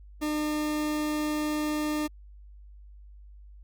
40% pulse tone, 302.3 Hz, D#4, 50 cents flat, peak -26 dBFS, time 0.21-2.08 s, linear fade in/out 20 ms, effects added 50 Hz sine -46 dBFS peak until 3.63 s + Opus 48 kbps

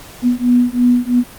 sine beating tone pair, 243.6 / 246.6 Hz, B3 / B3, -24 / -2 cents, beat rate 3 Hz, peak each -13 dBFS, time 0.22-1.24 s, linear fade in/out 50 ms, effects pink hiss -37 dBFS RMS until 1.38 s + Opus 48 kbps

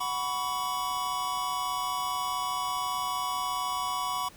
square chord, F# suspended fourth, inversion none, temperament equal with one note detuned, 740 / 987.8 / 1126.2 Hz, F#5 / B5 / C#6, 0 / 0 / +27 cents, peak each -38 / -33 / -33 dBFS, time 0-4.29 s, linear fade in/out 10 ms, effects pink hiss -53 dBFS RMS until 4.36 s

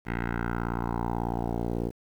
10% pulse tone with low-pass filter sweep, 58.27 Hz, A#1, in tune, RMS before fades -30 dBFS, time 0.05-1.92 s, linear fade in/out 50 ms, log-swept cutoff 2000 to 500 Hz, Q 3, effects 9-bit

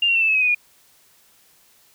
sine tone with pitch steps, 2800 / 2746 / 2692 / 2640 / 2588 / 2538 / 2489 / 2440 Hz, F7 / F7 / E7 / E7 / E7 / D#7 / D#7 / D#7, +4 / -30 / +36 / +2 / -32 / +34 / 0 / -34 cents, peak -15 dBFS, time 0.02-0.548 s, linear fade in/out 5 ms, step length 66 ms, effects white hiss -56 dBFS RMS until 1.94 s

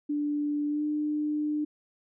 sine tone with pitch glide, 293.7 to 300 Hz, D4 to D4, 0 to +37 cents, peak -26 dBFS, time 0.09-1.65 s, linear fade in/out 10 ms, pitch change +37 cents, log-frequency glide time 0.68-0.83 s, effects none

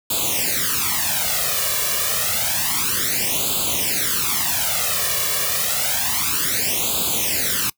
white noise with flanger, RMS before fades -21 dBFS, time 0.1-7.7 s, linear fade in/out 5 ms, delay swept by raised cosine 0.26 to 1.76 ms, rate 0.29 Hz, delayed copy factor +0.95, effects noise-tail reverb RT60 0.1 s tail -23 dB re dry + high-pass 60 Hz 12 dB/octave

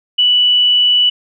sine tone, 2960 Hz, F#7, in tune, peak -8 dBFS, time 0.18-1.1 s, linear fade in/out 10 ms, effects none

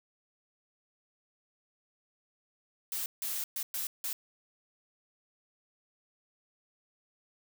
blue noise bursts at uneven times, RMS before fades -35 dBFS, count 5, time 2.92-3.06 / 3.22-3.44 / 3.56-3.63 / 3.74-3.87 / 4.04-4.13 s, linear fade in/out 2 ms, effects none

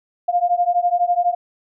sine beating tone pair, 698.5 / 710.5 Hz, F5 / F5, 0 / +30 cents, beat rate 12 Hz, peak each -18 dBFS, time 0.28-1.35 s, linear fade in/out 10 ms, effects none

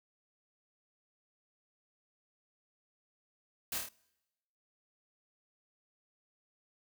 white noise with echo, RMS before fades -37 dBFS, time 3.72-3.78 s, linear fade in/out 2 ms, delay 27 ms, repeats 4, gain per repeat -3 dB, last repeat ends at 3.888 s, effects noise-tail reverb RT60 1.0 s tail -25 dB re dry

